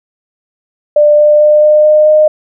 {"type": "tone with pitch steps", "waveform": "sine", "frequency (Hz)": [594, 597.8, 601.6, 605.4, 609.3, 613.2], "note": ["D5", "D5", "D5", "D#5", "D#5", "D#5"], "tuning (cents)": [20, 31, 42, -48, -36, -25], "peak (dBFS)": -3, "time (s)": [0.96, 2.28], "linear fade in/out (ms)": 5, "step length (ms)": 220, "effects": []}